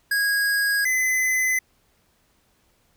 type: tone pair in turn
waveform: square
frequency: 1646 / 2028 Hz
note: G#6 / B6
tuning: -16 / +45 cents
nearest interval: major third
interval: 361 cents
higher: second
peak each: -20 dBFS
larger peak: neither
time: 0.11-0.85 / 0.85-1.59 s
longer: neither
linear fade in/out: 5 ms
effects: pink hiss -64 dBFS RMS until 2.96 s